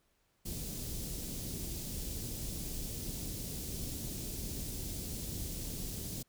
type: band-stop noise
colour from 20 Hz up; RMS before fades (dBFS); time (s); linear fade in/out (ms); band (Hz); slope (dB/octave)
pink; -40; 0.45-6.23; 10; 310 to 5300; 12
effects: pink hiss -75 dBFS RMS until 6.28 s